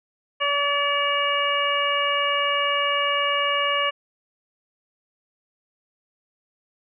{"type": "harmonic tone with a mistuned harmonic", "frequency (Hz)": 571, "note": "D5", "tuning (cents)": -49, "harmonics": [1, 2, 3, 4, 5], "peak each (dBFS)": [-27, -24, -29, -28, -25], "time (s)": [0.4, 3.91], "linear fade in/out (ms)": 20, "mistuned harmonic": 3, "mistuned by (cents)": 16, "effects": []}